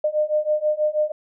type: beating tone pair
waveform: sine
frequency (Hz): 604 / 610.2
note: D5 / D#5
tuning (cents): +48 / -34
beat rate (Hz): 6.2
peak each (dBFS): -22 / -21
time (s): 0.04-1.12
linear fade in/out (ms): 5
effects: none